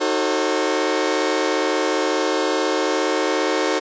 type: chord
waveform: sawtooth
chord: D# diminished seventh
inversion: none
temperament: just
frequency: 311.1 / 373.4 / 448 / 537.6 Hz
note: D#4 / F#4 / A4 / C5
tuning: 0 / +16 / +31 / +47 cents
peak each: -20 dBFS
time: 0-3.8 s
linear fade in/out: 20 ms
effects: resampled to 16000 Hz